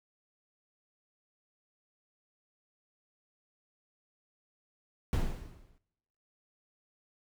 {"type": "noise with exponential decay", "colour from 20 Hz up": "brown", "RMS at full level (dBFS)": -26, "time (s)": [5.13, 5.78], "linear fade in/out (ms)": 0, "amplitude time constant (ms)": 140, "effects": ["noise-tail reverb RT60 1.0 s tail -24 dB re dry"]}